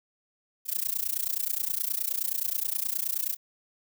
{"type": "noise with amplitude modulation", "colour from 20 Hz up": "violet", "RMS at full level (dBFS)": -26, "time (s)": [0.65, 3.37], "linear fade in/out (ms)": 50, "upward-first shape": "sine", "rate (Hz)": 29.5, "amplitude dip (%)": 95, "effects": []}